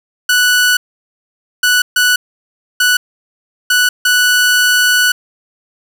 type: tone bursts at uneven times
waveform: sawtooth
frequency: 1480 Hz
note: F#6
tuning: in tune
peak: -5 dBFS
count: 6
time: 0.29-0.77 / 1.63-1.82 / 1.96-2.16 / 2.8-2.97 / 3.7-3.89 / 4.05-5.12 s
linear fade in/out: 5 ms
effects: none